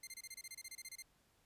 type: tone bursts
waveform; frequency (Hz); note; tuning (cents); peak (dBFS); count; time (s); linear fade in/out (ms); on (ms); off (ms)
10% pulse; 2093; C7; 0; -38; 15; 0.03-1.024; 5; 42; 26
effects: pink hiss -74 dBFS RMS until 1.45 s + resampled to 32000 Hz